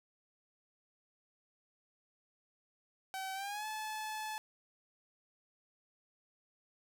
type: tone with pitch glide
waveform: sawtooth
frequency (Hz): 765 to 863.7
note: G5 to A5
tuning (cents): -42 to -32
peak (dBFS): -35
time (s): 3.14-4.38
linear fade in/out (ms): 0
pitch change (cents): +210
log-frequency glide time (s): 3.34-3.66
effects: none